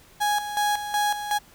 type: tone with tremolo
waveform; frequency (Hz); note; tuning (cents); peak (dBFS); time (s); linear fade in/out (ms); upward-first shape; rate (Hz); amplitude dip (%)
35% pulse; 830; G#5; -1; -19; 0.2-1.39; 20; square; 2.7; 65
effects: pink hiss -53 dBFS RMS until 1.54 s